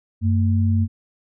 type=tone pair together; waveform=sine; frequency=94.86 / 225.4 Hz; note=F#2 / A3; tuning=+44 / +42 cents; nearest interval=octave + minor third; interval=1498 cents; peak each=-16 / -22 dBFS; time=0.21-0.88 s; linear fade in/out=50 ms; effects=none